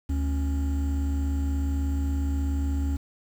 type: tone pair together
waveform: triangle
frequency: 72.97 / 275.5 Hz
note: D2 / C#4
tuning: -11 / -11 cents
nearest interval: octave + major seventh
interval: 2300 cents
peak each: -22 / -30 dBFS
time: 0.09-2.97 s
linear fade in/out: 10 ms
effects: 8-bit